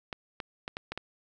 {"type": "clicks", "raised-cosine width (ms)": 0.3, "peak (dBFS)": -19, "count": 6, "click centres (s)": [0.128, 0.402, 0.679, 0.769, 0.92, 0.976], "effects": []}